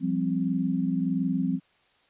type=chord; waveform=sine; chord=F suspended second; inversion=none; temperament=equal; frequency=174.61 / 196 / 261.6 Hz; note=F3 / G3 / C4; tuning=0 / 0 / 0 cents; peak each=-28 / -29 / -27 dBFS; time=0-1.6 s; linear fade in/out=50 ms; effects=white hiss -64 dBFS RMS until 2.09 s + resampled to 8000 Hz